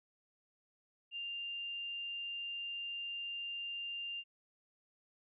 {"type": "tone", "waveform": "sine", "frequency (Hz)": 2794, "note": "F7", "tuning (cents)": 0, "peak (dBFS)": -39, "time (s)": [1.11, 4.24], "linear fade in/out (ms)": 50, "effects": []}